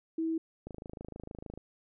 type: tone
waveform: sine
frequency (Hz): 324.5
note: E4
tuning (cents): -27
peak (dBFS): -29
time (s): 0.18-0.38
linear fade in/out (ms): 5
type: click train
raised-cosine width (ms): 2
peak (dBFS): -29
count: 25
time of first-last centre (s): 0.67-1.576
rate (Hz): 26.5
effects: none

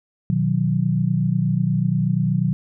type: chord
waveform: sine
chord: B major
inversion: none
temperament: equal with one note detuned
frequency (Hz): 123.47 / 155.56 / 183.83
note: B2 / D#3 / F#3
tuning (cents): 0 / 0 / -11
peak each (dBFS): -22 / -21 / -21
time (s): 0.3-2.53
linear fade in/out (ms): 0
effects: none

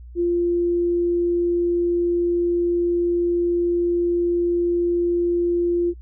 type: tone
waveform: sine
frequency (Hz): 346.9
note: F4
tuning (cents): -12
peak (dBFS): -17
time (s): 0.15-5.94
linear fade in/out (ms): 50
effects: noise-tail reverb RT60 0.1 s tail -25 dB re dry + added 60 Hz sine -37 dBFS peak until 6.01 s

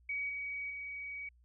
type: tone with level steps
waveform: sine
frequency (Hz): 2263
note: C#7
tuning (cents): +35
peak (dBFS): -34 / -37 / -40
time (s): 0.09-1.29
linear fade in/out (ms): 5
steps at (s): 0.29 / 0.7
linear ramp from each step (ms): 5
effects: added 60 Hz sine -62 dBFS peak until 1.44 s

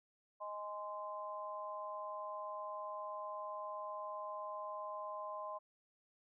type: harmonic tone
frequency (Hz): 207.7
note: G#3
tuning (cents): 0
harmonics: 3 / 4 / 5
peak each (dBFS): -46 / -51 / -44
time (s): 0.4-5.59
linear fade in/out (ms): 20
effects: none

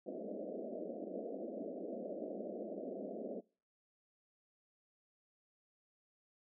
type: band-pass noise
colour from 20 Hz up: white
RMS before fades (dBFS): -44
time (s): 0.06-3.41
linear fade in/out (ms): 10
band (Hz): 190 to 660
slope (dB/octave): 96
effects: noise-tail reverb RT60 0.4 s tail -25 dB re dry

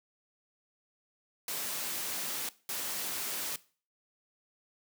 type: noise bursts at uneven times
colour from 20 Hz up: white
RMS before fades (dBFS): -36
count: 2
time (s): 1.48-2.49 / 2.69-3.56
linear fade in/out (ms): 2
effects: noise-tail reverb RT60 0.4 s tail -19 dB re dry + high-pass 150 Hz 12 dB/octave

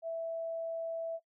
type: tone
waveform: sine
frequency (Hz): 659.3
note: E5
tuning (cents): 0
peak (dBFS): -34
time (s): 0.02-1.2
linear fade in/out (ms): 50
effects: noise-tail reverb RT60 0.1 s tail -24 dB re dry

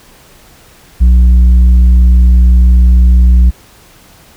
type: tone with tanh clipping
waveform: triangle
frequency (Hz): 61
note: B1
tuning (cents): -21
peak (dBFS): -3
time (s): 1-3.51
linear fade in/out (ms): 20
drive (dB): 9
effects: pink hiss -41 dBFS RMS until 4.36 s

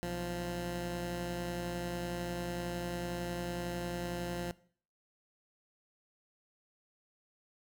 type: tone pair together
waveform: 15% pulse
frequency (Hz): 61.87 / 174.61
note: B1 / F3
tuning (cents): +4 / 0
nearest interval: octave + tritone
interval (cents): 1796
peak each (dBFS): -37 / -30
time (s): 0.03-4.51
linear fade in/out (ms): 0
effects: noise-tail reverb RT60 0.5 s tail -20 dB re dry

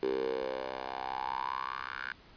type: tone with high-pass filter sweep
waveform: 10% pulse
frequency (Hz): 65.2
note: C2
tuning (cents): -5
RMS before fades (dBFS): -36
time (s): 0.03-2.12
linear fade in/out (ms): 0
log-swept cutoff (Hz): 390 to 1500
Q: 6.7
effects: pink hiss -57 dBFS RMS until 2.36 s + resampled to 11025 Hz

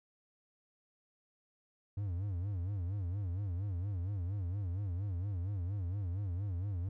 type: tone with vibrato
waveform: triangle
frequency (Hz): 94.2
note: F#2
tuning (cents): +32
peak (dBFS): -32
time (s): 1.97-6.89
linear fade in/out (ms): 5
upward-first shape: sine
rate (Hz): 4.3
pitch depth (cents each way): 170
effects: none

